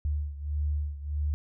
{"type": "beating tone pair", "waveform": "sine", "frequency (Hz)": [73.42, 75.02], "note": ["D2", "D2"], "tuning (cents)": [0, 37], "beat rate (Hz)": 1.6, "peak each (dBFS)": [-29, -33], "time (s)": [0.05, 1.34], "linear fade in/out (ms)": 0, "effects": []}